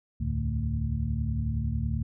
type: tone cluster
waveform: sine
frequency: 69.4 / 80.3 / 107.9 / 145.2 / 223.4 Hz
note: C#2 / E2 / A2 / D3 / A3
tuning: +3 / -45 / -33 / -19 / +27 cents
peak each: -30 / -36 / -31 / -34 / -35 dBFS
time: 0.2-2.03 s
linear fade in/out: 10 ms
effects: none